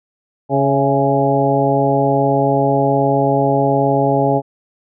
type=harmonic tone with a mistuned harmonic; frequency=138.8 Hz; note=C#3; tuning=3 cents sharp; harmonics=1 / 2 / 3 / 4 / 5 / 6; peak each=-19 / -19 / -19 / -19 / -19 / -19 dBFS; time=0.49-4.42 s; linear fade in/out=50 ms; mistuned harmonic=5; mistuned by=-51 cents; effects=none